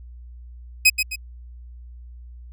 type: tone with echo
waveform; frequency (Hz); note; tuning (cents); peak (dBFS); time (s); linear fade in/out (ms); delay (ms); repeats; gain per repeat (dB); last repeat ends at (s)
sawtooth; 2522; D#7; +23; -7; 0.85-0.9; 10; 130; 2; -8; 1.16
effects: added 60 Hz sine -38 dBFS peak until 2.52 s